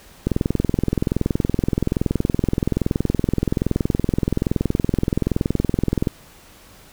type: click train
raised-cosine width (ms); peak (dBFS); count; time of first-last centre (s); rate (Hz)
3; -5; 124; 0.27-6.072; 21.2
effects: pink hiss -47 dBFS RMS until 6.92 s